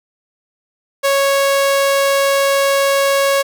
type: tone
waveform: sawtooth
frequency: 553 Hz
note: C#5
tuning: 4 cents flat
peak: -8 dBFS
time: 1.03-3.43 s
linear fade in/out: 20 ms
effects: none